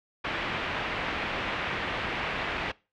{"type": "low-pass noise", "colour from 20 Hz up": "white", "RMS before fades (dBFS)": -32, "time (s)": [0.24, 2.72], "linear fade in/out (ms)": 10, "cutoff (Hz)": 2700, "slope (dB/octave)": 24, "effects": ["noise-tail reverb RT60 0.3 s tail -22 dB re dry"]}